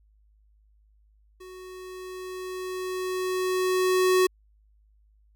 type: tone with level ramp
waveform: square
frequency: 370 Hz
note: F#4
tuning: in tune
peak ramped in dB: -43 to -18 dBFS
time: 1.4-4.27 s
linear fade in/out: 10 ms
effects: added 52 Hz sine -58 dBFS peak until 5.35 s